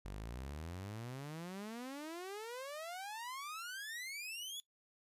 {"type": "exponential sweep", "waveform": "sawtooth", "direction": "up", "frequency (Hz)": [46.25, 3468], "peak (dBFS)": -40, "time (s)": [0.05, 4.6], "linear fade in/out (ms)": 0, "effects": ["noise-tail reverb RT60 0.1 s tail -19 dB re dry", "resampled to 32000 Hz"]}